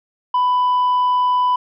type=tone with tanh clipping; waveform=triangle; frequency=995 Hz; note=B5; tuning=13 cents sharp; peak=-14 dBFS; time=0.34-1.56 s; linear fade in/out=5 ms; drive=7 dB; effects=none